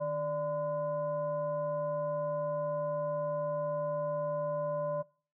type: tone with frequency modulation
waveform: sine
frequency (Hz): 587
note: D5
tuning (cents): -1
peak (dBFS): -30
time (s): 0-5.03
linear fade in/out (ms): 20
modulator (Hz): 432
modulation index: 0.64
effects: noise-tail reverb RT60 0.4 s tail -21 dB re dry